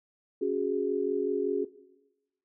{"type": "chord", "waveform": "sine", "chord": "C# suspended fourth", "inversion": "none", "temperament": "equal", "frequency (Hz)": [277.2, 370, 415.3], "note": ["C#4", "F#4", "G#4"], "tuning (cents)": [0, 0, 0], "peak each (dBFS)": [-34, -29, -29], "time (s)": [0.41, 1.65], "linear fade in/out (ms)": 10, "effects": ["noise-tail reverb RT60 1.0 s tail -17 dB re dry"]}